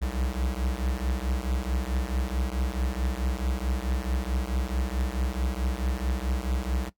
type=beating tone pair; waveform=square; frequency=61.6 / 66.2 Hz; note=B1 / C2; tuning=-4 / +21 cents; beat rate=4.6 Hz; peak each=-29 / -31 dBFS; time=0.01-6.9 s; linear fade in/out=20 ms; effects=noise-tail reverb RT60 0.1 s tail -18 dB re dry